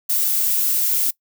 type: noise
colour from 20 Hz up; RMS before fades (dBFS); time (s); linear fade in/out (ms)
violet; -19; 0.09-1.11; 10
effects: noise-tail reverb RT60 0.1 s tail -22 dB re dry